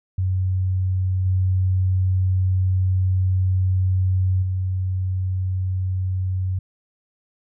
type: tone with level steps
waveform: sine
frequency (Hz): 93.2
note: F#2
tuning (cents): +13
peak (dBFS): -18 / -16 / -20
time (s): 0.18-6.59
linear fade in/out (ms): 5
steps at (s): 1.25 / 4.42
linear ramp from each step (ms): 10
effects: none